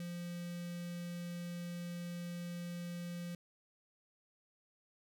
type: tone with notch filter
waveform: square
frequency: 173.9 Hz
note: F3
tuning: 7 cents flat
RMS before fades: -43 dBFS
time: 0-3.35 s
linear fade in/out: 2 ms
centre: 920 Hz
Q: 0.89
effects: none